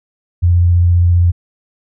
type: tone with vibrato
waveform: sine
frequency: 87.31 Hz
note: F2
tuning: in tune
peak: -7 dBFS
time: 0.42-1.32 s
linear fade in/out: 20 ms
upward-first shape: sine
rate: 15 Hz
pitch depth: 16 cents each way
effects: none